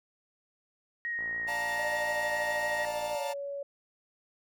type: tone with vibrato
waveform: sine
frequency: 1878 Hz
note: A#6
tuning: 12 cents sharp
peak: -31 dBFS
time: 1.05-2.85 s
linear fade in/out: 0 ms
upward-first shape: sine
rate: 6.9 Hz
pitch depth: 11 cents each way
type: click train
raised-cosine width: 1 ms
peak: -35 dBFS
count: 114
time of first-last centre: 1.19-3.148 s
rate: 57.7 Hz
type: chord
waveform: 45% pulse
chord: Bb major seventh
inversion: first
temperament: equal with one note detuned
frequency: 587.3 / 706.2 / 880 / 932.3 Hz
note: D5 / F5 / A5 / Bb5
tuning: 0 / +19 / 0 / 0 cents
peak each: -41 / -40 / -37 / -41 dBFS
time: 1.47-3.34 s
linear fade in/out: 20 ms
type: tone with pitch glide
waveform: sine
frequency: 600 to 563.1 Hz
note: D5 to C#5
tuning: +37 to +27 cents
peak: -34 dBFS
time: 1.79-3.63 s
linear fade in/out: 5 ms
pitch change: -110 cents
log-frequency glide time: 3.12-3.2 s
effects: none